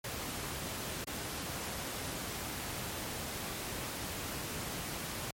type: noise with dropouts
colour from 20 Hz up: pink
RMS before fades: -39 dBFS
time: 0.04-5.31 s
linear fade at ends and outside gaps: 5 ms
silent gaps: 1.045-1.069 s
effects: high-pass 60 Hz 12 dB/octave + MP3 64 kbps